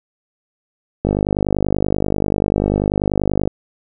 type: click train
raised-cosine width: 2 ms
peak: -3 dBFS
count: 123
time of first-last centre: 1.05-3.475 s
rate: 50.3 Hz
effects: none